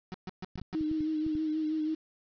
35% pulse tone bursts, 185 Hz, F#3, in tune, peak -34 dBFS, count 5, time 0.12-0.75 s, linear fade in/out 0 ms, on 22 ms, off 130 ms
clicks, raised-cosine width 5 ms, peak -30 dBFS, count 7, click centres 0.557 / 0.616 / 0.81 / 0.914 / 1.007 / 1.265 / 1.353 s
sine tone with vibrato, 311.1 Hz, D#4, in tune, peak -28 dBFS, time 0.74-1.95 s, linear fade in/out 10 ms, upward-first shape sine, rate 6.2 Hz, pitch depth 30 cents each way
effects resampled to 11025 Hz + 9-bit

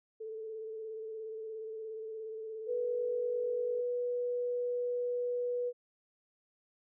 sine tone with vibrato, 440 Hz, A4, in tune, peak -39 dBFS, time 0.2-3.81 s, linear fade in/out 10 ms, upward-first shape square, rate 17 Hz, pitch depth 20 cents each way
sine tone, 488.8 Hz, B4, 18 cents flat, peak -31 dBFS, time 2.66-5.73 s, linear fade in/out 50 ms
effects none

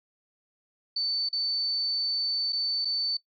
sine tone with dropouts, 4525 Hz, C#8, 35 cents sharp, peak -26 dBFS, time 0.96-3.17 s, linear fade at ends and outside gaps 5 ms, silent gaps 1.289-1.328 / 2.524-2.529 / 2.848-2.853 s, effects noise-tail reverb RT60 0.1 s tail -21 dB re dry

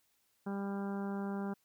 harmonic tone, 198.5 Hz, G3, 22 cents sharp, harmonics 1 / 2 / 3 / 4 / 5 / 6 / 7 / 8, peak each -36 / -43 / -50 / -47 / -51 / -55 / -52 / -57 dBFS, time 0.46-1.54 s, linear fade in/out 10 ms, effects white hiss -75 dBFS RMS until 1.64 s

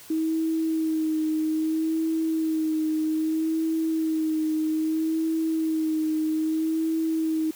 sine tone with vibrato, 317.2 Hz, D#4, 33 cents sharp, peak -22 dBFS, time 0.1-7.51 s, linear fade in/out 5 ms, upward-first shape sine, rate 0.62 Hz, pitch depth 27 cents each way, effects white hiss -47 dBFS RMS until 7.55 s

